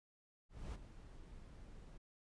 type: noise with ADSR envelope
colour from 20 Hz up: brown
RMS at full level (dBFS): -43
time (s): 0.49-1.98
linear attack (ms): 250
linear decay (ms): 24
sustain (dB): -12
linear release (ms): 11
effects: resampled to 22050 Hz